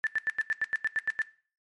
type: tone bursts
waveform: sine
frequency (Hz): 1760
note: A6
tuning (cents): 0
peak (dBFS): -24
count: 11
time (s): 0.04-1.218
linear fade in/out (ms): 0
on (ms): 28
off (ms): 87
effects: noise-tail reverb RT60 0.4 s tail -17 dB re dry + MP3 48 kbps